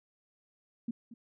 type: tone with echo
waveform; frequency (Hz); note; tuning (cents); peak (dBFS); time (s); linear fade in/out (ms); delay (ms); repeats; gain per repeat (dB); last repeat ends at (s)
sine; 233.1; A#3; 0; -31; 0.88-0.91; 5; 230; 1; -15; 1.14
effects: none